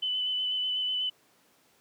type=tone with vibrato; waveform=sine; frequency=3008 Hz; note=F#7; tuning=28 cents sharp; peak=-27 dBFS; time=0.02-1.1 s; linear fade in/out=10 ms; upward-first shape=square; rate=8.1 Hz; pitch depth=14 cents each way; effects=pink hiss -64 dBFS RMS until 1.8 s + high-pass 200 Hz 12 dB/octave